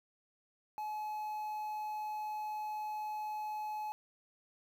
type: tone with quantisation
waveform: triangle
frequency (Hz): 852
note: G#5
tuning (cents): +44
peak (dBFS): -35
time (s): 0.78-3.92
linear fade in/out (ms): 0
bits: 10
effects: none